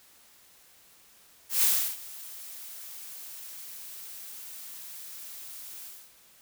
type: noise with ADSR envelope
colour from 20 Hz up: blue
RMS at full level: -22 dBFS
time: 1.49-6.13 s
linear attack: 140 ms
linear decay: 330 ms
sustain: -21 dB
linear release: 290 ms
effects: white hiss -58 dBFS RMS until 6.41 s